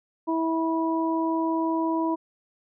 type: harmonic tone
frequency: 325.7 Hz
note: E4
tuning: 21 cents flat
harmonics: 1 / 2 / 3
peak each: -24 / -32 / -28 dBFS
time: 0.27-2.16 s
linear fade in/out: 20 ms
effects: none